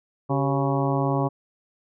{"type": "harmonic tone with a mistuned harmonic", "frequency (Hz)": 138.59, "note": "C#3", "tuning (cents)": 0, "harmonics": [1, 2, 3, 4, 5, 6, 7, 8], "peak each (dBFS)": [-24, -27, -29, -30, -31, -32, -32, -33], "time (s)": [0.29, 1.29], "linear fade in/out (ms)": 20, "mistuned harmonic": 3, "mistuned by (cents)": -95, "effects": []}